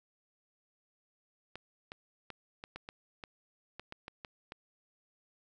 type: clicks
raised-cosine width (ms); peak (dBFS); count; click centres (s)
0.3; -27; 12; 1.556 / 1.919 / 2.303 / 2.639 / 2.76 / 2.889 / 3.238 / 3.796 / 3.924 / 4.081 / 4.248 / 4.521
effects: none